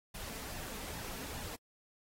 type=noise with flanger; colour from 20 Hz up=pink; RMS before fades=-44 dBFS; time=0.14-1.56 s; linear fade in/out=10 ms; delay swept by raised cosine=1.1 to 4.6 ms; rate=2.4 Hz; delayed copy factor=+0.5; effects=AAC 48 kbps